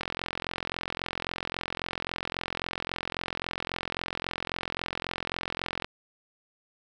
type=click train; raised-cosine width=0.3 ms; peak=-14 dBFS; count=256; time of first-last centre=0.01-5.845 s; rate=43.7 Hz; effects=none